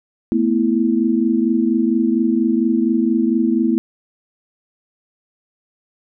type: chord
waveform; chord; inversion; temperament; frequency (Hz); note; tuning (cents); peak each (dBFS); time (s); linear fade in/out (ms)
sine; A suspended second; none; equal with one note detuned; 222.6 / 246.9 / 329.6; A3 / B3 / E4; +20 / 0 / 0; -18; 0.32-3.78; 0
effects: none